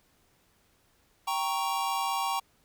square chord, G diminished, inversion none, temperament equal, 784 / 932.3 / 1108.7 Hz, G5 / Bb5 / Db6, 0 / 0 / 0 cents, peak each -33 dBFS, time 1.27-2.4 s, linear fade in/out 10 ms, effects pink hiss -67 dBFS RMS until 2.64 s

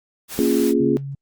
white noise, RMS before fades -32 dBFS, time 0.28-0.74 s, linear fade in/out 50 ms
sine chord, Bb minor seventh, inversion none, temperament equal, 233.1 / 277.2 / 349.2 / 415.3 Hz, Bb3 / Db4 / F4 / Ab4, 0 / 0 / 0 / 0 cents, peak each -21 / -20 / -21 / -21 dBFS, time 0.39-0.97 s, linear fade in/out 0 ms
sine tone, 138.59 Hz, C#3, in tune, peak -27 dBFS, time 0.8-1.15 s, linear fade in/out 5 ms
effects Opus 48 kbps

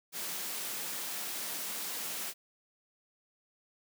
white high-pass noise, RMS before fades -38 dBFS, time 0.12-2.34 s, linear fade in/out 50 ms, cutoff 150 Hz, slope 48 dB/octave, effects none

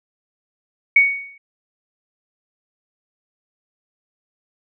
sine tone with exponential decay, 2232 Hz, C#7, 11 cents sharp, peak -6 dBFS, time 0.96-1.38 s, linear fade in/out 5 ms, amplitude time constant 91 ms, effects none

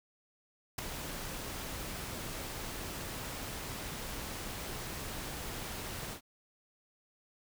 pink noise with ADSR envelope, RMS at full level -32 dBFS, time 0.78-6.21 s, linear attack 7 ms, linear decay 8 ms, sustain -9 dB, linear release 92 ms, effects none

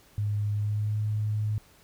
sine tone with pitch glide, 103.83 to 106.44 Hz, G#2 to G#2, 0 to +43 cents, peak -25 dBFS, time 0.18-1.58 s, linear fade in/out 0 ms, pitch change +43 cents, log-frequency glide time 0.54-0.99 s, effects pink hiss -58 dBFS RMS until 1.83 s

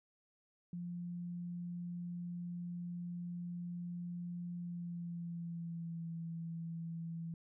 sine tone with pitch glide, 174.61 to 165.96 Hz, F3 to E3, 0 to +12 cents, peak -40 dBFS, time 0.73-7.34 s, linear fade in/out 2 ms, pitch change -88 cents, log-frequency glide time 4.56-6.09 s, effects none

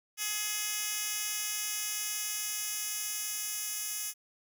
10% pulse tone with high-pass filter sweep, 421.1 Hz, G#4, 24 cents sharp, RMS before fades -35 dBFS, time 0.17-4.14 s, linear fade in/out 50 ms, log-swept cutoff 4000 to 6600 Hz, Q 0.71, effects none

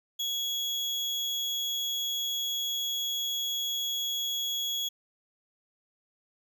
35% pulse tone, 3342 Hz, G#7, 10 cents sharp, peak -27 dBFS, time 0.19-4.89 s, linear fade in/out 10 ms, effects none

